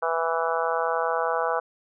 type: harmonic tone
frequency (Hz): 164.81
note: E3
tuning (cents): 0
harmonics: 3 / 4 / 5 / 6 / 7 / 8 / 9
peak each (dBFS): -28 / -29 / -30 / -31 / -31 / -32 / -33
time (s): 0.02-1.6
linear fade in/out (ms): 10
effects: none